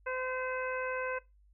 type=harmonic tone; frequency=513 Hz; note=C5; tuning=34 cents flat; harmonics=1 / 2 / 3 / 4 / 5; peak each=-36 / -40 / -38 / -44 / -45 dBFS; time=0.06-1.19 s; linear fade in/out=10 ms; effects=noise-tail reverb RT60 0.2 s tail -19 dB re dry + added 50 Hz sine -60 dBFS peak until 1.53 s